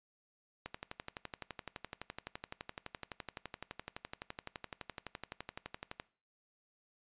click train, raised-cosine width 0.3 ms, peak -25 dBFS, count 64, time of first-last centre 0.66-5.999 s, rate 11.8 Hz, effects noise-tail reverb RT60 0.4 s tail -20 dB re dry + resampled to 8000 Hz

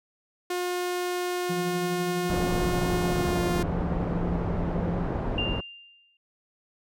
sawtooth tone with pitch glide, 357.9 to 351.8 Hz, F4 to F4, +42 to +13 cents, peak -23 dBFS, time 0.5-3.63 s, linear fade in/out 5 ms, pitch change -29 cents, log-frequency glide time 3.11-3.43 s
triangle tone with tremolo, 172.9 Hz, F3, 17 cents flat, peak -25 dBFS, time 1.49-5.08 s, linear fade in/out 10 ms, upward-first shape triangle, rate 12 Hz, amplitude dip 60%
pink low-pass noise, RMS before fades -29 dBFS, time 2.29-5.61 s, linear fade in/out 10 ms, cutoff 800 Hz, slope 12 dB/octave
sine tone with exponential decay, 2794 Hz, F7, in tune, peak -25 dBFS, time 5.38-6.17 s, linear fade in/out 2 ms, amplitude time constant 170 ms
effects none

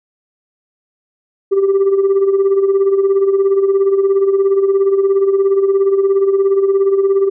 sine tone with tremolo, 392 Hz, G4, in tune, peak -5 dBFS, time 1.51-7.3 s, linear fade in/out 20 ms, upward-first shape sine, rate 17 Hz, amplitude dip 65%, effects tanh soft clip ceiling -7 dBFS

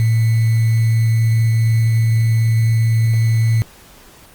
sine tone with sample-and-hold, 113.1 Hz, A2, 48 cents sharp, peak -11 dBFS, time 0-3.62 s, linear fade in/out 0 ms, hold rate 2100 Hz, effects pink hiss -44 dBFS RMS until 4.34 s + Opus 32 kbps

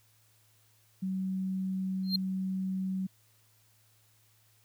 sine tone, 188.9 Hz, F#3, 36 cents sharp, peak -30 dBFS, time 1.02-3.07 s, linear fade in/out 10 ms
triangle tone with exponential growth, 4186 Hz, C8, in tune, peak -22 dBFS, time 2.03-2.16 s, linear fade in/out 5 ms, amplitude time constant 27 ms
effects added 109 Hz sine -67 dBFS peak until 4.64 s + white hiss -67 dBFS RMS until 4.64 s

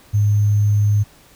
sine tone with sample-and-hold, 103.83 Hz, G#2, in tune, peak -12 dBFS, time 0.13-1.04 s, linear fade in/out 20 ms, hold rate 6300 Hz, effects pink hiss -49 dBFS RMS until 1.35 s

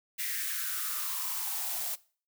blue noise with high-pass filter sweep, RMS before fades -34 dBFS, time 0.18-1.96 s, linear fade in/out 20 ms, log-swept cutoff 2000 to 630 Hz, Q 5.1, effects noise-tail reverb RT60 0.4 s tail -20 dB re dry

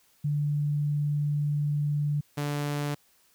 sine / sawtooth tone pair in turn, 146.83 / 145.65 Hz, D3 / D3, 0 / -14 cents, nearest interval unison, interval 14 cents, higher first, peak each -24 dBFS, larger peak neither, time 0.24-2.21 / 2.37-2.95 s, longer first, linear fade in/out 10 ms, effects white hiss -64 dBFS RMS until 3.34 s

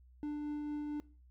triangle tone with tremolo, 296.3 Hz, D4, 15 cents sharp, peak -33 dBFS, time 0.23-1 s, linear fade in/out 0 ms, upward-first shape triangle, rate 4.4 Hz, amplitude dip 25%, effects noise-tail reverb RT60 0.4 s tail -21 dB re dry + added 62 Hz sine -58 dBFS peak until 1.3 s

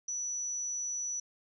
sine tone, 5920 Hz, F#8, in tune, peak -33 dBFS, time 0.08-1.2 s, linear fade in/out 5 ms, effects none

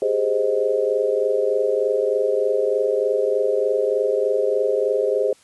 sine chord, Ab major seventh, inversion third, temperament equal, 392 / 415.3 / 523.3 / 622.3 Hz, G4 / Ab4 / C5 / Eb5, 0 / 0 / 0 / 0 cents, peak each -26 / -21 / -21 / -26 dBFS, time 0.02-5.33 s, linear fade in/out 2 ms, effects white hiss -54 dBFS RMS until 5.43 s + resampled to 24000 Hz

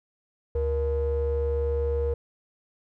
triangle ring-modulated tone, 200 Hz, G3, 35 cents sharp, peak -17 dBFS, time 0.55-2.14 s, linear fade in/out 5 ms, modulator 273 Hz, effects tanh soft clip ceiling -17 dBFS

